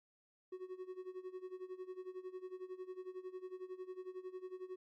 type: tone with tremolo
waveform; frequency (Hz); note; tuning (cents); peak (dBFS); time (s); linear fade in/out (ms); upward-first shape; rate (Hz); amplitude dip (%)
triangle; 370; F#4; 0; -40; 0.52-4.76; 5; sine; 11; 85
effects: Opus 48 kbps